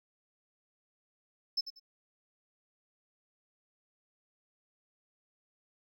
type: tone with echo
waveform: triangle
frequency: 5260 Hz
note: E8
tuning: 5 cents flat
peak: -25 dBFS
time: 1.57-1.61 s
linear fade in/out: 10 ms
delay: 94 ms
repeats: 2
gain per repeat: -13 dB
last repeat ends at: 1.798 s
effects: tanh soft clip ceiling -25 dBFS